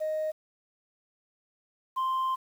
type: tone pair in turn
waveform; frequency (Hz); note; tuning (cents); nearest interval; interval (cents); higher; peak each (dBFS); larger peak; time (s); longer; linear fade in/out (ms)
sine; 622 / 1046.1; D#5 / C6; -1 / -1; major sixth; 900; second; -26 / -23; second; 0-0.32 / 1.96-2.36; second; 20
effects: tanh soft clip ceiling -25 dBFS + 9-bit